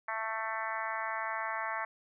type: harmonic tone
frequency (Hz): 221.8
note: A3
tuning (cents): +14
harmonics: 3 / 4 / 5 / 6 / 7 / 8 / 9 / 10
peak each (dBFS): -42 / -39 / -39 / -42 / -43 / -41 / -42 / -48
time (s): 0.08-1.85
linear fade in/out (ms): 5
effects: none